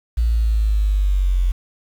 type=linear sweep; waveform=sine; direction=down; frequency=58.3 to 43.65 Hz; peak=-14 dBFS; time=0.17-1.52 s; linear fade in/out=10 ms; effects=7-bit